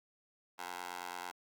15% pulse tone with high-pass filter, 89.1 Hz, F2, 35 cents sharp, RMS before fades -44 dBFS, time 0.58-1.32 s, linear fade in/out 20 ms, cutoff 830 Hz, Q 1.5, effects Opus 48 kbps

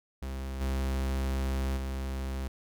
45% pulse tone with level steps, 66.4 Hz, C2, 26 cents sharp, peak -34 / -28 / -32 dBFS, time 0.22-2.48 s, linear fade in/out 5 ms, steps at 0.6 / 1.76 s, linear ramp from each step 20 ms, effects none

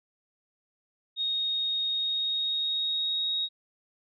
sine tone with pitch glide, 3729 to 3772 Hz, A#7 to A#7, 0 to +20 cents, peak -26 dBFS, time 1.16-3.49 s, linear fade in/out 50 ms, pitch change +20 cents, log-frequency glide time 1.89-3.35 s, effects none

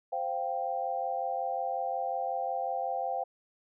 sine chord, C suspended fourth, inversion none, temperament equal, 523.3 / 698.5 / 784 Hz, C5 / F5 / G5, 0 / 0 / 0 cents, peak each -36 / -34 / -33 dBFS, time 0.12-3.24 s, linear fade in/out 10 ms, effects none

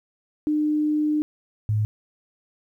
sine tone pair in turn, 302.2 / 106.84 Hz, D4 / G#2, +50 / +50 cents, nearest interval octave + tritone, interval 1800 cents, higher first, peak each -19 dBFS, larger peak neither, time 0.47-1.22 / 1.69-1.85 s, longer first, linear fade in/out 0 ms, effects 10-bit

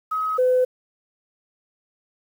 sine tone pair in turn, 1272 / 506.3 Hz, D#6 / B4, +38 / +43 cents, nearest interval octave + major third, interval 1595 cents, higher first, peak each -21 / -14 dBFS, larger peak second, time 0.11-0.38 / 0.38-0.65 s, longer neither, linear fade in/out 10 ms, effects tanh soft clip ceiling -11 dBFS + 8-bit

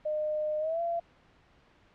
sine tone with pitch glide, 610 to 680.8 Hz, D#5 to F5, -34 to -44 cents, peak -28 dBFS, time 0.05-1 s, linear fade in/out 10 ms, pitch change +190 cents, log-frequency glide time 0.59-0.81 s, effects pink hiss -62 dBFS RMS until 1.94 s + low-pass 3000 Hz 12 dB/octave

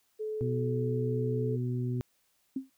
sine tone, 431.4 Hz, A4, 34 cents flat, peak -32 dBFS, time 0.19-1.57 s, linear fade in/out 20 ms
harmonic tone, 123.8 Hz, B2, 5 cents sharp, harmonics 1 / 2 / 3, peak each -30 / -36 / -40 dBFS, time 0.41-2.01 s, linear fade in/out 0 ms
sine tone with exponential decay, 265.6 Hz, C4, 26 cents sharp, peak -27 dBFS, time 2.56-2.7 s, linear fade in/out 5 ms, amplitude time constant 29 ms
effects white hiss -72 dBFS RMS until 2.77 s

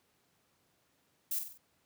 violet noise with echo, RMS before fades -34 dBFS, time 1.31-1.39 s, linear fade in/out 5 ms, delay 47 ms, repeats 4, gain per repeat -6 dB, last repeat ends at 1.578 s, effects pink hiss -73 dBFS RMS until 1.85 s + high-pass 100 Hz 12 dB/octave

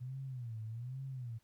sine tone with vibrato, 121.6 Hz, B2, 26 cents flat, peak -40 dBFS, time 0-1.39 s, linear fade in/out 20 ms, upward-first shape sine, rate 1.2 Hz, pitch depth 180 cents each way, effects pink hiss -75 dBFS RMS until 1.43 s

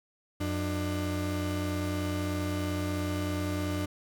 35% pulse tone pair together, 90.31 / 298.2 Hz, F#2 / D4, -41 / +27 cents, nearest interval octave + major sixth, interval 2068 cents, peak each -30 / -31 dBFS, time 0.4-3.86 s, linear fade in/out 10 ms, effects none

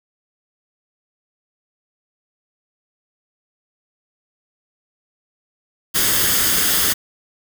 white noise with comb filter, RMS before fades -17 dBFS, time 5.94-6.94 s, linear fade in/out 20 ms, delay 0.61 ms, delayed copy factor +0.5, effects none

